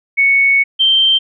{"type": "tone pair in turn", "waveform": "sine", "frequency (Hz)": [2217, 3135], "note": ["C#7", "G7"], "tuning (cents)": [0, -1], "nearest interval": "tritone", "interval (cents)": 599, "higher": "second", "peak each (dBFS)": -8, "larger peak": "neither", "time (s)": [[0.17, 0.64], [0.79, 1.19]], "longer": "first", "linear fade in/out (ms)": 20, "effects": []}